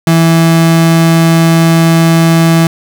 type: tone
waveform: 35% pulse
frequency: 164.81 Hz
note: E3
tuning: in tune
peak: -3 dBFS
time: 0.07-2.67 s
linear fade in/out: 2 ms
effects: none